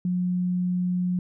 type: tone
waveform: sine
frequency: 180 Hz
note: F#3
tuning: 47 cents flat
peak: -22 dBFS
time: 0.05-1.19 s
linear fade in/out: 2 ms
effects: none